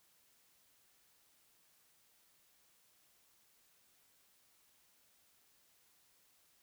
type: silence
effects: white hiss -71 dBFS RMS until 6.62 s